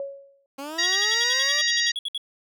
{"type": "tone with exponential decay", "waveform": "sine", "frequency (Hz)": 554.4, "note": "C#5", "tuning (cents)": 0, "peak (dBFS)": -26, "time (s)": [0, 0.46], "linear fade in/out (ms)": 1, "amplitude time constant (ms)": 100}
{"type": "linear sweep", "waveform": "15% pulse", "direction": "up", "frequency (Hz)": [268.4, 602], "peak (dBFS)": -26, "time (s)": [0.58, 1.62], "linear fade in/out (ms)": 10}
{"type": "harmonic tone", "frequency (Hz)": 944, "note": "A#5", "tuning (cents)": 22, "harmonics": [2, 3, 4, 5, 6, 7], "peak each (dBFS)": [-24, -34, -27, -26, -31, -33], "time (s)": [0.78, 1.92], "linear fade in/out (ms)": 10}
{"type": "tone bursts", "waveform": "triangle", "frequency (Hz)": 3356, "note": "G#7", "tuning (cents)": 17, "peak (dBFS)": -24, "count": 15, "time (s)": [0.83, 2.178], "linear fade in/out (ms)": 2, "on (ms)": 32, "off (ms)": 62}
{"effects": []}